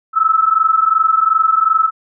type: tone pair together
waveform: sine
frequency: 1295.8 / 1318.5 Hz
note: E6 / E6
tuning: -30 / 0 cents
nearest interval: unison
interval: 30 cents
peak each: -13 dBFS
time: 0.13-1.91 s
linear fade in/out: 50 ms
effects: none